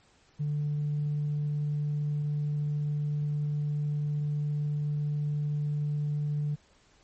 triangle tone with tanh clipping, 147.7 Hz, D3, 10 cents sharp, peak -27 dBFS, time 0.39-6.56 s, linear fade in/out 20 ms, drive 5 dB, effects pink hiss -63 dBFS RMS until 7.03 s + MP3 32 kbps

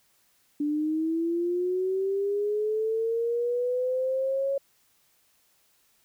sine linear sweep, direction up, 291.2 to 554.4 Hz, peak -24 dBFS, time 0.6-4.58 s, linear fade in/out 5 ms, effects white hiss -66 dBFS RMS until 6.04 s

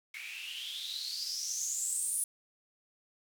blue noise with band-pass filter sweep, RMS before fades -37 dBFS, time 0.14-2.24 s, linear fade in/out 2 ms, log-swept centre 2200 to 10000 Hz, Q 9.5, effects none

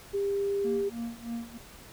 sine tone, 399.2 Hz, G4, 32 cents sharp, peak -26 dBFS, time 0.13-0.9 s, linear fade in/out 20 ms
triangle tone with tremolo, 233.1 Hz, A#3, in tune, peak -29 dBFS, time 0.64-1.58 s, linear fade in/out 10 ms, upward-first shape sine, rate 3.2 Hz, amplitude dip 90%
effects pink hiss -50 dBFS RMS until 1.92 s

